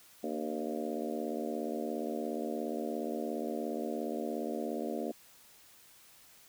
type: harmonic tone with a mistuned harmonic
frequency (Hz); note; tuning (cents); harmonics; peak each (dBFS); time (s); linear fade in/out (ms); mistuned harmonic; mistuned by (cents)
77.1; D#2; -15; 3 / 4 / 5 / 6 / 7 / 8 / 9; -39 / -40 / -41 / -42 / -42 / -43 / -44; 0.23-5.12; 10; 4; -65
effects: white hiss -59 dBFS RMS until 6.48 s